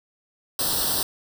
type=noise with comb filter; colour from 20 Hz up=white; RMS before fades=-24 dBFS; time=0.59-1.03 s; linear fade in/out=2 ms; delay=0.22 ms; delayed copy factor=+0.9; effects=none